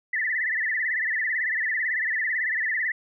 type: tone with vibrato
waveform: sine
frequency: 1879 Hz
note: A#6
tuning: 13 cents sharp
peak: -23 dBFS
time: 0.13-2.92 s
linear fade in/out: 5 ms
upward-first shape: sine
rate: 18 Hz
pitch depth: 140 cents each way
effects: none